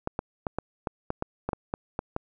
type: clicks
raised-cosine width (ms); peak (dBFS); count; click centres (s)
1; -14; 12; 0.074 / 0.191 / 0.468 / 0.586 / 0.872 / 1.104 / 1.224 / 1.49 / 1.532 / 1.739 / 1.991 / 2.164
effects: none